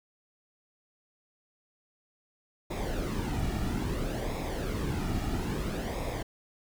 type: noise with flanger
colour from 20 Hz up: brown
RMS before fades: -32 dBFS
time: 2.7-6.23 s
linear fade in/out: 10 ms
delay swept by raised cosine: 0.66 to 1.96 ms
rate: 0.6 Hz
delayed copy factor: -0.6
effects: none